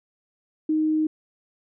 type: tone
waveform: sine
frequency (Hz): 311.1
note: D#4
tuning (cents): 0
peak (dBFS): -19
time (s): 0.69-1.07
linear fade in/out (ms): 5
effects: none